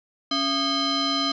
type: tone with frequency modulation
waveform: sine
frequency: 2181 Hz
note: C#7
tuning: 29 cents flat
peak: -21 dBFS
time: 0.31-1.32 s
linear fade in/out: 5 ms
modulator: 952 Hz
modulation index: 2.7
effects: none